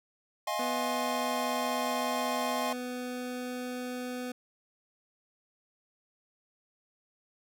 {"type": "chord", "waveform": "square", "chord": "F minor seventh", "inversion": "third", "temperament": "equal with one note detuned", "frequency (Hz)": [622.3, 698.5, 830.6, 1063.6], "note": ["Eb5", "F5", "Ab5", "C6"], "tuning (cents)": [0, 0, 0, 28], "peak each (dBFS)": [-37, -37, -37, -36], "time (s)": [0.47, 2.73], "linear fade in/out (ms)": 5}
{"type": "tone with pitch glide", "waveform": "25% pulse", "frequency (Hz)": [246.9, 249.6], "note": ["B3", "B3"], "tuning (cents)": [0, 19], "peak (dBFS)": -31, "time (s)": [0.59, 4.32], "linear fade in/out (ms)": 5, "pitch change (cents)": 19, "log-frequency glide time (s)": [0.71, 3.51]}
{"effects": []}